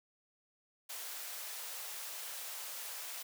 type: high-pass noise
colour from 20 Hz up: white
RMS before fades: -44 dBFS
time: 0.89-3.23 s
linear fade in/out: 10 ms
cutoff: 500 Hz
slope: 24 dB/octave
effects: none